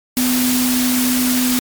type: tone in noise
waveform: sine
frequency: 251.2 Hz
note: B3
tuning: 30 cents sharp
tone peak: -15 dBFS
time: 0.17-1.59 s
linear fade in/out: 0 ms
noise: white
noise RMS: -20 dBFS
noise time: 0.17-1.59 s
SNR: +2 dB
effects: MP3 96 kbps